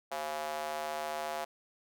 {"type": "tone with high-pass filter", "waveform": "square", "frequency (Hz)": 76.2, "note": "D#2", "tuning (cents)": -36, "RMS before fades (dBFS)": -37, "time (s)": [0.11, 1.45], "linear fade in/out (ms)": 10, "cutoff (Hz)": 690, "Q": 2.9, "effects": []}